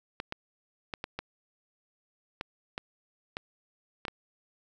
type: clicks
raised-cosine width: 0.3 ms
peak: -18 dBFS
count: 10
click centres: 0.201 / 0.324 / 0.938 / 1.041 / 1.19 / 2.411 / 2.779 / 3.369 / 4.052 / 4.082 s
effects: 9-bit